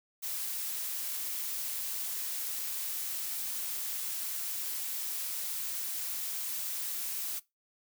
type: noise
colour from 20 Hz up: blue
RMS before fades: -36 dBFS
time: 0.22-7.4 s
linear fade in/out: 20 ms
effects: noise-tail reverb RT60 0.2 s tail -20 dB re dry